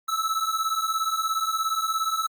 square beating tone pair, 1300 / 1317 Hz, E6 / E6, -24 / -2 cents, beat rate 17 Hz, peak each -28 / -27 dBFS, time 0.08-2.27 s, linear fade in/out 10 ms, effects Opus 48 kbps

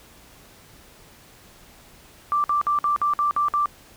sine tone bursts, 1174.7 Hz, D6, in tune, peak -18 dBFS, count 8, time 2.32-3.658 s, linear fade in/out 0 ms, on 120 ms, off 54 ms, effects pink hiss -50 dBFS RMS until 3.96 s

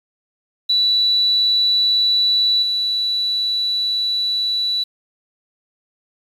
sine tone with level steps, 3951 Hz, B7, in tune, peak -13 / -17 dBFS, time 0.69-4.84 s, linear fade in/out 10 ms, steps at 2.62 s, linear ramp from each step 10 ms, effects 7-bit

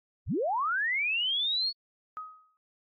sine linear sweep, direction up, 34.65 to 4435 Hz, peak -26 dBFS, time 0.26-1.73 s, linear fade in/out 50 ms
sine tone with exponential decay, 1260 Hz, D#6, 21 cents sharp, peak -33 dBFS, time 2.17-2.57 s, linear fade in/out 0 ms, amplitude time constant 86 ms
effects AAC 48 kbps

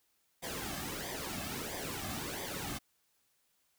pink noise with flanger, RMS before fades -40 dBFS, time 0.42-2.79 s, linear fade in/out 20 ms, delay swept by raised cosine 0.72 to 2.12 ms, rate 1.5 Hz, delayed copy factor -0.7, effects white hiss -75 dBFS RMS until 3.78 s

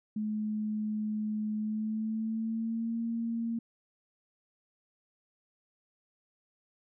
sine tone with pitch glide, 213.6 to 230.3 Hz, G#3 to A#3, +49 to -21 cents, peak -30 dBFS, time 0.16-3.59 s, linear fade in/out 5 ms, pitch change +130 cents, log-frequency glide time 1.57-3 s, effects none

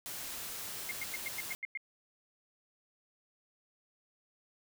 white noise, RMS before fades -42 dBFS, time 0.06-1.55 s, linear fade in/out 0 ms
sine tone bursts, 2124 Hz, C7, 25 cents sharp, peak -35 dBFS, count 8, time 0.89-1.774 s, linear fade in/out 2 ms, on 23 ms, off 100 ms
effects none

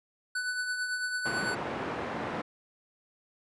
square tone with tremolo, 1493 Hz, F#6, 15 cents sharp, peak -29 dBFS, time 0.35-1.55 s, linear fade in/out 5 ms, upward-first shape triangle, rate 9 Hz, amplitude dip 50%
pink band-pass noise, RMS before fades -35 dBFS, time 1.25-2.42 s, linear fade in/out 10 ms, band 210 to 1600 Hz, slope 12 dB/octave
effects resampled to 24000 Hz

